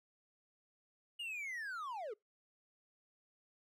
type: linear sweep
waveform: triangle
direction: down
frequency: 2900 to 386 Hz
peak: -39 dBFS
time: 1.19-2.14 s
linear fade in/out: 10 ms
effects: noise-tail reverb RT60 0.2 s tail -26 dB re dry